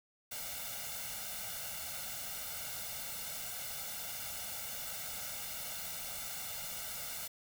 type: noise with comb filter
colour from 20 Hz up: white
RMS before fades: -42 dBFS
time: 0.31-7.28 s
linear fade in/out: 10 ms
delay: 1.4 ms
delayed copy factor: +0.95
effects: none